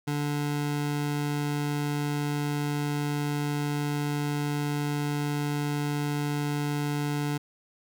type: tone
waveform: 25% pulse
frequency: 146.2 Hz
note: D3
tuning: 7 cents flat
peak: -23 dBFS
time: 0.07-7.38 s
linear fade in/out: 10 ms
effects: none